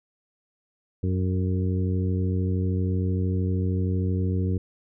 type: harmonic tone with a mistuned harmonic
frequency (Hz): 93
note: F#2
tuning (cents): +9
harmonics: 1 / 2 / 3 / 4 / 5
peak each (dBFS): -23 / -29 / -33 / -35 / -37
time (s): 1.03-4.58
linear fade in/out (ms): 5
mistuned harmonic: 5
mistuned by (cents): -17
effects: none

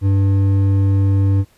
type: tone with hard clipping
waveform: triangle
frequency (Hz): 97.9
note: G2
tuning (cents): -2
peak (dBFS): -13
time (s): 0.01-1.45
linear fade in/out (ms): 50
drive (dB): 11
effects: pink hiss -55 dBFS RMS until 1.57 s + resampled to 32000 Hz

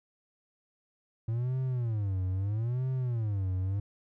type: tone with vibrato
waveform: triangle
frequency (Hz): 110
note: A2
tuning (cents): 0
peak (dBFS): -26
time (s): 1.28-3.8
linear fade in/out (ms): 5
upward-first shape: sine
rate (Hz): 0.77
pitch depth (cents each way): 300
effects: none

